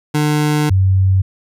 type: tone pair in turn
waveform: 25% pulse / sine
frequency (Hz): 150 / 95.1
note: D3 / F#2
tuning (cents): +37 / +48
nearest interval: minor sixth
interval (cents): 789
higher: first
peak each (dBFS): -9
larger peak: neither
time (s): 0.14-0.7 / 0.7-1.22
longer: first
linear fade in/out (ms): 10
effects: resampled to 32000 Hz